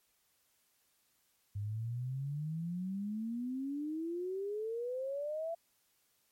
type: exponential sweep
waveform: sine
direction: up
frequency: 99.5 to 678 Hz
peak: -35 dBFS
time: 1.55-5.55 s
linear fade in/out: 10 ms
effects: white hiss -74 dBFS RMS until 6.31 s + MP3 64 kbps